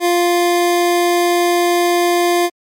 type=tone; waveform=25% pulse; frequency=349.2 Hz; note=F4; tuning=in tune; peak=-8 dBFS; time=0-2.5 s; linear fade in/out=50 ms; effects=MP3 64 kbps